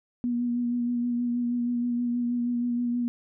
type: tone with vibrato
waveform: sine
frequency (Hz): 241.1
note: B3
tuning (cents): -41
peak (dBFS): -24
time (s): 0.24-3.08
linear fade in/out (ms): 0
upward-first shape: sine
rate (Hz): 6.3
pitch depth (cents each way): 21
effects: none